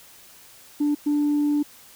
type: tone bursts at uneven times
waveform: sine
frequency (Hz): 293.5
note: D4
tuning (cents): -1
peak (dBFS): -17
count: 2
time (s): 0.8-0.95 / 1.06-1.63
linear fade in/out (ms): 10
effects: tanh soft clip ceiling -16 dBFS + white hiss -49 dBFS RMS until 1.95 s